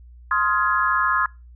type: chord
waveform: sine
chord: F minor seventh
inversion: second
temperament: just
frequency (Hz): 1047.7 / 1257.2 / 1396.9 / 1676.3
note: C6 / Eb6 / F6 / Ab6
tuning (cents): +2 / +18 / 0 / +16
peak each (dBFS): -22 / -22 / -25 / -23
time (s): 0.31-1.26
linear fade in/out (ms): 2
effects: noise-tail reverb RT60 0.3 s tail -26 dB re dry + added 60 Hz sine -42 dBFS peak until 1.55 s